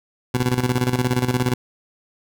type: tone with tremolo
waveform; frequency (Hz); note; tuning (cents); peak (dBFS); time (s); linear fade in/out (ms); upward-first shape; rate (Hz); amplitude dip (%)
20% pulse; 124.8; B2; +19; -11; 0.34-1.54; 5; square; 17; 70
effects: none